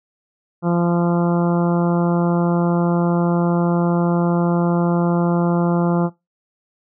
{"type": "harmonic tone", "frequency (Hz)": 172.5, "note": "F3", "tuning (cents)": -21, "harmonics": [1, 2, 3, 4, 5, 6, 7, 8], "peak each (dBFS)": [-16, -22, -26, -28, -30, -32, -33, -34], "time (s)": [0.62, 6.1], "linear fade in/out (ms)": 50, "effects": ["noise-tail reverb RT60 0.2 s tail -19 dB re dry"]}